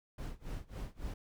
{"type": "noise with tremolo", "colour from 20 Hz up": "brown", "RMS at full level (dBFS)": -39, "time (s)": [0.18, 1.14], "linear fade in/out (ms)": 5, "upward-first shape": "sine", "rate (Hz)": 3.6, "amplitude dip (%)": 95, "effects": []}